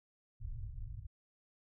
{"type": "low-pass noise", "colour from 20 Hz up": "pink", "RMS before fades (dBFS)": -43, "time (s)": [0.4, 1.07], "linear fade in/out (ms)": 20, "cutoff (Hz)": 130, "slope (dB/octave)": 96, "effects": []}